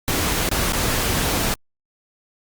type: noise with dropouts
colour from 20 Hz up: pink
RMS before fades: -21 dBFS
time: 0.08-1.54 s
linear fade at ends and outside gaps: 0 ms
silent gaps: 0.489-0.514 / 0.722-0.733 s
effects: Opus 48 kbps